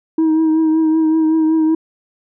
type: tone with vibrato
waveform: sine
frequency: 317.8 Hz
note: D#4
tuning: 37 cents sharp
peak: -8 dBFS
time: 0.18-1.75 s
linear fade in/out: 5 ms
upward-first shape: triangle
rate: 5.3 Hz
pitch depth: 31 cents each way
effects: tanh soft clip ceiling -10 dBFS